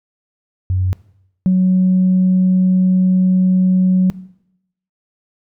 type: tone pair in turn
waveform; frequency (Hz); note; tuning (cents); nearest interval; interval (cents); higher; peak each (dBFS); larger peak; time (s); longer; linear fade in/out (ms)
sine; 92.5 / 185; F#2 / F#3; 0 / 0; octave; 1200; second; -13 / -8; second; 0.7-0.93 / 1.46-4.1; second; 0
effects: noise-tail reverb RT60 0.8 s tail -20 dB re dry + tanh soft clip ceiling -6 dBFS